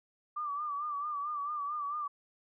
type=tone with vibrato; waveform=sine; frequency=1174.7 Hz; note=D6; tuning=in tune; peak=-33 dBFS; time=0.36-2.08 s; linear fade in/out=10 ms; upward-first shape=sine; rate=4.5 Hz; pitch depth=65 cents each way; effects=none